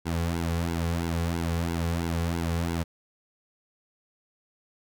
sawtooth tone with flanger, 84.1 Hz, E2, 35 cents sharp, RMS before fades -28 dBFS, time 0.05-2.84 s, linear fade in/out 20 ms, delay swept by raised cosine 1.6 to 3.3 ms, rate 3 Hz, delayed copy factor -1, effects none

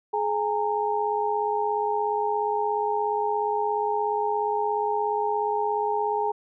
sine tone cluster, 422.2 / 820 / 917 Hz, G#4 / G#5 / A#5, +29 / -22 / -29 cents, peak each -27 dBFS, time 0.13-6.32 s, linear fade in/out 10 ms, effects none

